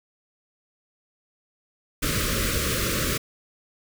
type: band-stop noise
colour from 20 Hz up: pink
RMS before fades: -25 dBFS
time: 2.02-3.18 s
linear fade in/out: 10 ms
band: 610 to 1100 Hz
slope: 96 dB/octave
effects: none